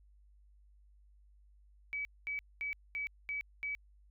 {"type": "tone bursts", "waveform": "sine", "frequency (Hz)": 2285, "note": "D7", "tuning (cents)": -48, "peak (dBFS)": -35, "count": 6, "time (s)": [1.93, 3.75], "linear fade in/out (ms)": 0, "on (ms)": 120, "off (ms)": 220, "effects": ["added 50 Hz sine -60 dBFS peak until 4.1 s"]}